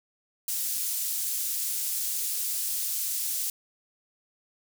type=high-pass noise; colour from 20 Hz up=pink; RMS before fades=-30 dBFS; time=0.48-3.5 s; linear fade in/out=2 ms; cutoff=8000 Hz; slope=12 dB/octave; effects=none